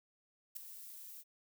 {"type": "noise with ADSR envelope", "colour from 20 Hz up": "violet", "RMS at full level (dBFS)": -40, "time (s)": [0.55, 1.24], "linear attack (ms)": 17, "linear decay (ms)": 5, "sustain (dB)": -11, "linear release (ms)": 43, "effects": []}